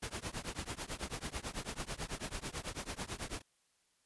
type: noise with tremolo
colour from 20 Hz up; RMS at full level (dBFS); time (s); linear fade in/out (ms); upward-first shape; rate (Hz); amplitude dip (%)
pink; -38; 0.02-3.42; 10; triangle; 9.1; 100
effects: white hiss -75 dBFS RMS until 4.05 s + resampled to 24000 Hz